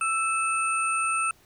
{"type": "tone cluster", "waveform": "sine", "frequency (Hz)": [1325, 2616, 8880], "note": ["E6", "E7", "C#9"], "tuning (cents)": [9, -14, 2], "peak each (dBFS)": [-25, -28, -32], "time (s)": [0.01, 1.31], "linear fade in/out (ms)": 2, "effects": ["pink hiss -59 dBFS RMS until 1.45 s"]}